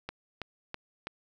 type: click train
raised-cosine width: 0.3 ms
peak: -20 dBFS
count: 4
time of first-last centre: 0.09-1.07 s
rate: 3.06 Hz
effects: none